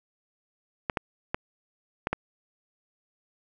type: clicks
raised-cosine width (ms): 0.5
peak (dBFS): -11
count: 5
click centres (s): 0.898 / 0.972 / 1.345 / 2.071 / 2.13
effects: none